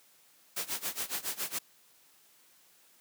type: noise with tremolo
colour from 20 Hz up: white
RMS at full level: -33 dBFS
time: 0.56-1.59 s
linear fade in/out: 10 ms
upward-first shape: sine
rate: 7.2 Hz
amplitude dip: 90%
effects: white hiss -63 dBFS RMS until 3 s + high-pass 150 Hz 12 dB/octave